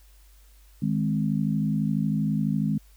sine chord, Ab major, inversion second, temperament equal, 155.56 / 207.7 / 261.6 Hz, Eb3 / Ab3 / C4, 0 / 0 / 0 cents, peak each -26 / -25 / -30 dBFS, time 0.82-2.78 s, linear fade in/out 5 ms, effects added 50 Hz sine -51 dBFS peak until 2.96 s + white hiss -61 dBFS RMS until 2.96 s

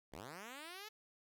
5% pulse linear sweep, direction up, 56.5 to 440.7 Hz, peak -37 dBFS, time 0.12-0.89 s, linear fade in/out 10 ms, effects none

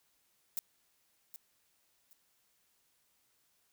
violet noise with echo, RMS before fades -35 dBFS, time 0.57-0.59 s, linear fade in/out 0 ms, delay 770 ms, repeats 2, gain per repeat -12 dB, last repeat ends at 2.13 s, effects white hiss -74 dBFS RMS until 3.72 s

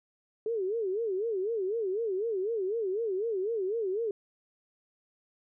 sine tone with vibrato, 415.3 Hz, G#4, in tune, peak -28 dBFS, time 0.46-4.11 s, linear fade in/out 2 ms, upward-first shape sine, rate 4 Hz, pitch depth 210 cents each way, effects none

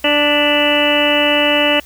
harmonic tone with a mistuned harmonic, 293.9 Hz, D4, 1 cent sharp, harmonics 1 / 2 / 3 / 4 / 5 / 6 / 7 / 8 / 9 / 10, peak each -19 / -16 / -23 / -26 / -26 / -26 / -22 / -28 / -18 / -17 dBFS, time 0.04-1.8 s, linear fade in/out 5 ms, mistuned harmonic 7, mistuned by -48 cents, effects added 60 Hz sine -43 dBFS peak until 1.85 s + white hiss -43 dBFS RMS until 1.85 s

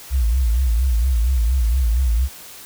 sine tone with vibrato, 60.4 Hz, B1, 38 cents flat, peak -14 dBFS, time 0.1-2.29 s, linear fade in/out 50 ms, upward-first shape sine, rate 4.3 Hz, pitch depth 170 cents each way, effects white hiss -39 dBFS RMS until 2.65 s

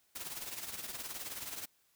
white noise with tremolo, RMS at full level -40 dBFS, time 0.15-1.66 s, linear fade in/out 10 ms, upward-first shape triangle, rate 19 Hz, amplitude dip 70%, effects white hiss -72 dBFS RMS until 1.95 s

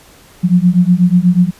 sine beating tone pair, 174.5 / 182.7 Hz, F3 / F#3, -1 / -22 cents, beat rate 8.2 Hz, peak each -10 dBFS, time 0.43-1.51 s, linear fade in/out 20 ms, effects pink hiss -43 dBFS RMS until 1.59 s + resampled to 32000 Hz

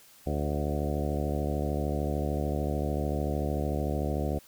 harmonic tone with a mistuned harmonic, 73.42 Hz, D2, in tune, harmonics 1 / 2 / 3 / 4 / 5 / 6 / 7 / 8 / 9 / 10, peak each -31 / -34 / -36 / -37 / -38 / -39 / -39 / -40 / -41 / -41 dBFS, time 0.26-4.39 s, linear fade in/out 10 ms, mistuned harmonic 8, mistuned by -22 cents, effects white hiss -56 dBFS RMS until 4.47 s

